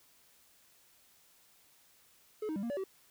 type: tone with pitch steps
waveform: triangle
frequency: 427.8 / 313.1 / 198.2 / 234.4 / 574 / 383.2 Hz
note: A4 / D#4 / G3 / A#3 / D5 / G4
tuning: -49 / +11 / +19 / +10 / -40 / -39 cents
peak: -32 dBFS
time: 2.42-2.84 s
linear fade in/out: 5 ms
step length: 70 ms
effects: white hiss -65 dBFS RMS until 3.1 s